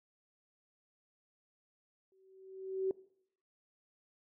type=tone with exponential growth; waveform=sine; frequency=380.9 Hz; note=G4; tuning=50 cents flat; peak=-28 dBFS; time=2.12-2.91 s; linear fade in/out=1 ms; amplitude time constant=170 ms; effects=noise-tail reverb RT60 0.7 s tail -21 dB re dry